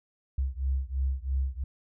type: beating tone pair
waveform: sine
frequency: 65.3 / 68.3 Hz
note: C2 / C#2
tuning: -3 / -25 cents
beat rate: 3 Hz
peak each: -29 / -30 dBFS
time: 0.38-1.64 s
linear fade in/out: 5 ms
effects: none